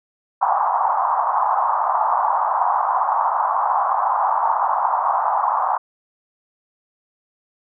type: band-pass noise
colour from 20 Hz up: white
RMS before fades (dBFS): -19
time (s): 0.41-5.78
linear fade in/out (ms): 10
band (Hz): 750 to 1100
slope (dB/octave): 48
effects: none